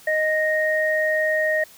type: tone pair together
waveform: sine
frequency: 622 / 1863.9 Hz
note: D#5 / A#6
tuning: -1 / -1 cents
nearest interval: octave + perfect fifth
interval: 1900 cents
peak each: -21 dBFS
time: 0.07-1.64 s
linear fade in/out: 5 ms
effects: white hiss -48 dBFS RMS until 1.77 s